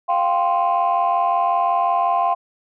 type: chord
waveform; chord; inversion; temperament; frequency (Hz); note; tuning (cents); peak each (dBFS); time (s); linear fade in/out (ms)
sine; F suspended second; none; equal; 698.5 / 784 / 1046.5; F5 / G5 / C6; 0 / 0 / 0; -18 / -20 / -19; 0.08-2.35; 20
effects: tanh soft clip ceiling -10 dBFS